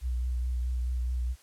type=tone with vibrato; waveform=sine; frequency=61.74 Hz; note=B1; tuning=in tune; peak=-27 dBFS; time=0.01-1.36 s; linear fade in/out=50 ms; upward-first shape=triangle; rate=4.7 Hz; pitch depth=34 cents each way; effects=white hiss -59 dBFS RMS until 1.42 s + low-pass 11000 Hz 12 dB/octave